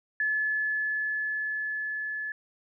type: tone with level ramp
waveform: sine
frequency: 1721 Hz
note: A6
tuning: 39 cents flat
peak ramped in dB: -24 to -31 dBFS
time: 0.2-2.32 s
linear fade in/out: 2 ms
effects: none